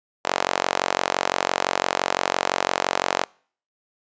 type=tone with high-pass filter; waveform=sawtooth; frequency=45.88 Hz; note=F#1; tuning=14 cents flat; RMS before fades=-24 dBFS; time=0.24-3.25 s; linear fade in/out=20 ms; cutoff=700 Hz; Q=1.3; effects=noise-tail reverb RT60 0.5 s tail -25 dB re dry + resampled to 16000 Hz